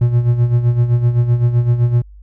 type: tone with tremolo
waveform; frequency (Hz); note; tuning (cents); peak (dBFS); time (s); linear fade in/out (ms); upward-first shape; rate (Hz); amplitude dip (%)
triangle; 120; B2; -49; -6; 0.01-2.02; 5; sine; 7.8; 65
effects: added 50 Hz sine -36 dBFS peak until 2.22 s